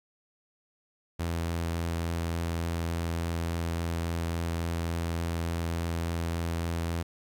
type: tone with vibrato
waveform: sawtooth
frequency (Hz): 83.9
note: E2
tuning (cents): +31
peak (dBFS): -25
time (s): 1.19-7.03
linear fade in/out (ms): 10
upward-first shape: sine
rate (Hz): 3.5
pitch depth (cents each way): 8
effects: 11-bit